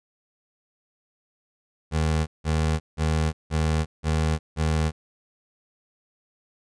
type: tone bursts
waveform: 25% pulse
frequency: 78.6 Hz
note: D#2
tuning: 18 cents sharp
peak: -17 dBFS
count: 6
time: 1.91-4.92 s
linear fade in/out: 50 ms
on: 360 ms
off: 170 ms
effects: resampled to 22050 Hz